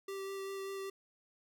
square tone with vibrato, 390 Hz, G4, 9 cents flat, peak -40 dBFS, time 0.08-0.9 s, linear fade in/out 5 ms, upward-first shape sine, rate 5.1 Hz, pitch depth 10 cents each way, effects none

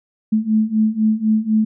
sine beating tone pair, 215.2 / 219.2 Hz, A3 / A3, -38 / -6 cents, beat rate 4 Hz, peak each -18 / -16 dBFS, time 0.32-1.65 s, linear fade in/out 10 ms, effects none

